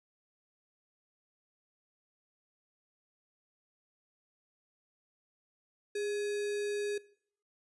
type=tone with sample-and-hold; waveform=sine; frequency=410.9 Hz; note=G#4; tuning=18 cents flat; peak=-32 dBFS; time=5.95-6.98 s; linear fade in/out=5 ms; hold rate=2100 Hz; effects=noise-tail reverb RT60 0.6 s tail -21 dB re dry + resampled to 24000 Hz